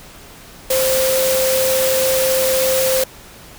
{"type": "tone in noise", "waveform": "sine", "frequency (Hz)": 523.3, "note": "C5", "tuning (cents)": 0, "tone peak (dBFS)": -15, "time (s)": [0.7, 3.04], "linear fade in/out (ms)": 5, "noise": "white", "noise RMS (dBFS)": -20, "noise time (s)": [0.7, 3.04], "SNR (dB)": 2, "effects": ["pink hiss -40 dBFS RMS until 3.58 s"]}